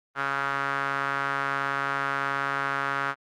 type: tone with band-pass filter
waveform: sawtooth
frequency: 138.59 Hz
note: C#3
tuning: in tune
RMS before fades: -28 dBFS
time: 0.15-3.15 s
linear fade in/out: 50 ms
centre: 1400 Hz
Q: 3.5
effects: Opus 24 kbps